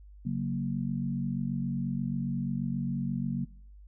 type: chord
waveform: sine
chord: F# major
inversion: second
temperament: equal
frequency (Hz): 138.59 / 185 / 233.1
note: C#3 / F#3 / A#3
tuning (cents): 0 / 0 / 0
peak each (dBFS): -33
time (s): 0.25-3.45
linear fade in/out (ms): 10
effects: noise-tail reverb RT60 0.6 s tail -23 dB re dry + added 50 Hz sine -48 dBFS peak until 3.87 s